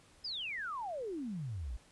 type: exponential sweep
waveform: sine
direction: down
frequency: 5190 to 51.91 Hz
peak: -37 dBFS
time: 0.24-1.77 s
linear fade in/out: 10 ms
effects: pink hiss -63 dBFS RMS until 1.91 s + resampled to 24000 Hz